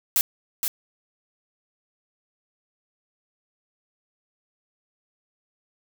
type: noise with echo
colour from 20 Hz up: blue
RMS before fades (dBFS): -20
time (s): 0.16-0.21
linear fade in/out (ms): 0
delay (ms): 470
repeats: 1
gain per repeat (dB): -5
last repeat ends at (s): 0.68
effects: none